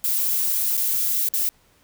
violet noise with dropouts, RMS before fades -22 dBFS, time 0.04-1.49 s, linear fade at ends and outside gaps 0 ms, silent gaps 0.769-0.776 / 1.287-1.337 s, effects pink hiss -59 dBFS RMS until 1.83 s

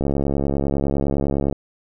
click train, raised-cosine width 2 ms, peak -8 dBFS, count 107, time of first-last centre 0.01-1.526 s, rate 69.9 Hz, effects none

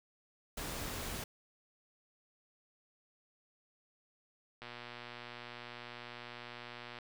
pink noise, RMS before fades -41 dBFS, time 0.57-1.24 s, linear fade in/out 5 ms
click train, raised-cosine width 0.3 ms, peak -30 dBFS, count 285, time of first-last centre 4.62-6.987 s, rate 120 Hz
effects none

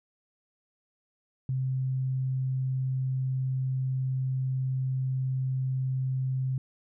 sine tone, 130.81 Hz, C3, in tune, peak -26 dBFS, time 1.49-6.58 s, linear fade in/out 2 ms, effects none

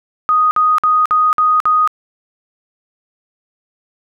sine tone bursts, 1244.5 Hz, D#6, in tune, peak -9 dBFS, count 6, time 0.29-1.875 s, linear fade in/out 0 ms, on 220 ms, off 53 ms, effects none

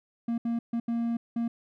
triangle tone bursts at uneven times, 233.1 Hz, A#3, in tune, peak -24 dBFS, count 5, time 0.28-0.38 / 0.45-0.59 / 0.73-0.8 / 0.88-1.17 / 1.36-1.48 s, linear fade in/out 5 ms, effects none

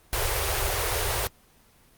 pink band-stop noise, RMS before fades -26 dBFS, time 0.13-1.27 s, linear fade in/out 0 ms, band 120 to 360 Hz, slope 96 dB/octave, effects pink hiss -58 dBFS RMS until 1.97 s + Opus 24 kbps

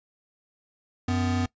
square tone pair together, 93.64 / 250 Hz, F#2 / B3, +21 / +21 cents, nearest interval octave + perfect fourth, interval 1700 cents, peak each -27 dBFS, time 1.08-1.46 s, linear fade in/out 5 ms, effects noise-tail reverb RT60 0.1 s tail -20 dB re dry + resampled to 16000 Hz

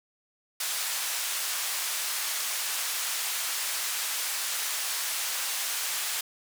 white band-pass noise, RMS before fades -31 dBFS, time 0.6-6.21 s, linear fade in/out 5 ms, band 920 to 12000 Hz, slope 12 dB/octave, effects none

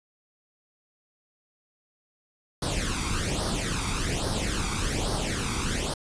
pink noise with flanger, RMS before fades -28 dBFS, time 2.62-5.94 s, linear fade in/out 5 ms, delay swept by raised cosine 0.2 to 0.87 ms, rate 1.2 Hz, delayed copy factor +0.7, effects resampled to 22050 Hz

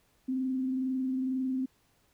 sine tone with frequency modulation, 260.2 Hz, C4, 9 cents flat, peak -28 dBFS, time 0.28-1.66 s, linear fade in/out 10 ms, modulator 22.1 Hz, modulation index 0.23, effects pink hiss -69 dBFS RMS until 2.13 s

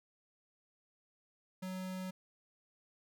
square tone, 186 Hz, F#3, 9 cents sharp, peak -40 dBFS, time 1.62-2.11 s, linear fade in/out 10 ms, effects none

